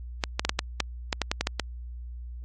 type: clicks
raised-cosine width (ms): 0.2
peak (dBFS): -7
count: 12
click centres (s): 0.238 / 0.395 / 0.45 / 0.494 / 0.591 / 0.803 / 1.128 / 1.217 / 1.315 / 1.41 / 1.471 / 1.597
effects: added 60 Hz sine -36 dBFS peak until 2.44 s + AAC 32 kbps